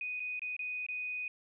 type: tone with dropouts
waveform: sine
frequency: 2489 Hz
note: D#7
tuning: in tune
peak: -35 dBFS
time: 0.01-1.28 s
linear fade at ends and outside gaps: 2 ms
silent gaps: 0.197-0.202 / 0.394-0.418 / 0.566-0.592 / 0.865-0.886 s
effects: none